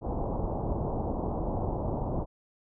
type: low-pass noise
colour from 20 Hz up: pink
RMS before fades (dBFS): -31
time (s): 0.01-2.26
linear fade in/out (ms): 50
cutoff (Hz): 950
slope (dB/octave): 48
effects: none